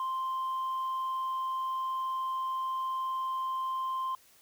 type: tone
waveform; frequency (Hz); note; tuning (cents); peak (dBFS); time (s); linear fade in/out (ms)
sine; 1046.5; C6; 0; -28; 0-4.15; 2
effects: tanh soft clip ceiling -29 dBFS + white hiss -61 dBFS RMS until 4.41 s